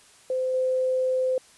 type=tone with level steps; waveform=sine; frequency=515 Hz; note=C5; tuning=28 cents flat; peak=-23 / -21 dBFS; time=0.3-1.38 s; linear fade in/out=2 ms; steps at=0.54 s; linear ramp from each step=2 ms; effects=white hiss -54 dBFS RMS until 1.57 s + resampled to 24000 Hz